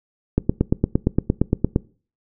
click train, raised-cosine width 3 ms, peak -3 dBFS, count 13, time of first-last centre 0.38-1.761 s, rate 8.69 Hz, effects noise-tail reverb RT60 0.4 s tail -22 dB re dry

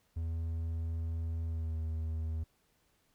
triangle tone with pitch glide, 82 to 79.94 Hz, E2 to D#2, -9 to +47 cents, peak -31 dBFS, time 0.16-2.44 s, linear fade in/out 10 ms, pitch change -44 cents, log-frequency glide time 1.44-1.76 s, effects pink hiss -73 dBFS RMS until 3.14 s

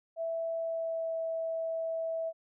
sine tone with pitch glide, 659.3 to 653.6 Hz, E5 to E5, 0 to -15 cents, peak -31 dBFS, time 0.16-2.33 s, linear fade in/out 50 ms, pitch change -15 cents, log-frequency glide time 0.56-1.16 s, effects none

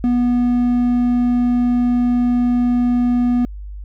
triangle tone, 244 Hz, B3, 21 cents flat, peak -11 dBFS, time 0.04-3.45 s, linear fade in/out 0 ms, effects added 50 Hz sine -28 dBFS peak until 3.84 s

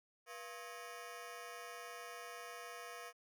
15% pulse ring-modulated tone, 587.3 Hz, D5, in tune, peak -38 dBFS, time 0.26-3.13 s, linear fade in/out 50 ms, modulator 103 Hz, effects none

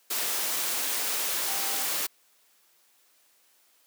sine tone in noise, 786 Hz, G5, 4 cents sharp, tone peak -40 dBFS, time 1.48-1.86 s, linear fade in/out 10 ms, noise white, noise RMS -29 dBFS, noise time 0.1-2.07 s, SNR -14 dB, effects white hiss -64 dBFS RMS until 3.86 s + high-pass 300 Hz 12 dB/octave

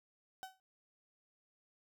35% pulse tone with exponential decay, 758 Hz, F#5, 42 cents sharp, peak -39 dBFS, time 0.43-0.6 s, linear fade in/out 0 ms, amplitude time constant 35 ms, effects none

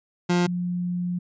30% pulse / sine tone pair in turn, 176.3 / 177.42 Hz, F3 / F3, +17 / +28 cents, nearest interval unison, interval 11 cents, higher second, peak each -16 / -24 dBFS, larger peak first, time 0.29-0.47 / 0.47-1.19 s, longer second, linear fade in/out 10 ms, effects resampled to 16000 Hz

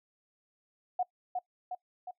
sine tone with echo, 729 Hz, F#5, 26 cents flat, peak -26 dBFS, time 0.99-1.03 s, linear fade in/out 5 ms, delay 360 ms, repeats 3, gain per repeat -4 dB, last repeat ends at 2.11 s, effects noise-tail reverb RT60 0.1 s tail -22 dB re dry

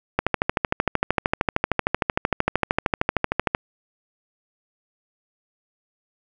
click train, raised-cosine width 0.5 ms, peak -3 dBFS, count 45, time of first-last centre 0.19-3.549 s, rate 13.1 Hz, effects none

